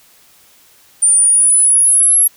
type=exponential sweep; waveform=sine; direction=up; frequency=9110 to 11300 Hz; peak=-7 dBFS; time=1.02-2.28 s; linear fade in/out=10 ms; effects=white hiss -48 dBFS RMS until 2.36 s